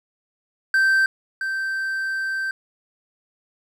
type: tone pair in turn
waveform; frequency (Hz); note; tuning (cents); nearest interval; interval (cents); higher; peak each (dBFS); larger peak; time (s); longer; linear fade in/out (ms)
triangle; 1559 / 1559; G6 / G6; -10 / -10; unison; 0; neither; -13 / -21; first; 0.74-1.06 / 1.41-2.51; second; 2
effects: none